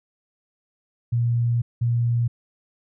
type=tone bursts at uneven times; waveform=sine; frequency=118.6 Hz; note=A#2; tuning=30 cents sharp; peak=-18 dBFS; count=2; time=1.12-1.62 / 1.81-2.28 s; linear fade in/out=10 ms; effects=none